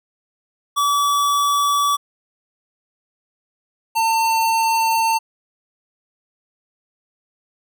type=tone pair in turn; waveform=square; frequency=1147 / 901 Hz; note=D6 / A5; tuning=-41 / +41 cents; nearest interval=major third; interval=418 cents; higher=first; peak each=-16 dBFS; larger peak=neither; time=0.76-1.97 / 3.95-5.19 s; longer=second; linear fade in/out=20 ms; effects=none